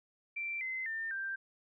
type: tone with pitch steps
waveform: sine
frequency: 2349 / 2057 / 1800.9 / 1576.9 Hz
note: D7 / C7 / A6 / G6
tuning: 0 / -30 / +40 / +10 cents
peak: -35 dBFS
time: 0.36-1.36 s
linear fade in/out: 10 ms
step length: 250 ms
effects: none